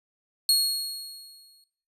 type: tone with exponential decay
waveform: sawtooth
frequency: 4311 Hz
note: C#8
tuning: 49 cents flat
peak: -14 dBFS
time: 0.49-1.64 s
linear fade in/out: 1 ms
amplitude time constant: 250 ms
effects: noise-tail reverb RT60 0.5 s tail -17 dB re dry + resampled to 32000 Hz